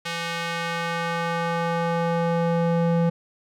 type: tone with band-pass filter sweep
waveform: square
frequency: 168.6 Hz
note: E3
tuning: 39 cents sharp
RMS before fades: -24 dBFS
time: 0.05-3.1 s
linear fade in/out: 10 ms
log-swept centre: 2900 to 340 Hz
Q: 0.8
effects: none